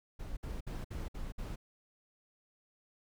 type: noise bursts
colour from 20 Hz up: brown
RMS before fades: -40 dBFS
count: 6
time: 0.19-1.56 s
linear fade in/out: 10 ms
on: 180 ms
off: 58 ms
effects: none